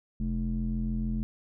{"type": "tone with low-pass filter", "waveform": "square", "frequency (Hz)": 43.34, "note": "F1", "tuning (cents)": -12, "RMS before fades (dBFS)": -30, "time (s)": [0.2, 1.23], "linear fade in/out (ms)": 0, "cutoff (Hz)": 210, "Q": 5.4, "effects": []}